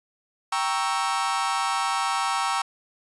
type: chord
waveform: 40% pulse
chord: G diminished seventh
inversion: none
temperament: equal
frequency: 784 / 932.3 / 1108.7 / 1318.5 Hz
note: G5 / Bb5 / Db6 / Fb6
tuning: 0 / 0 / 0 / 0 cents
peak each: -28 dBFS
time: 0.52-2.62 s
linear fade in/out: 5 ms
effects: resampled to 24000 Hz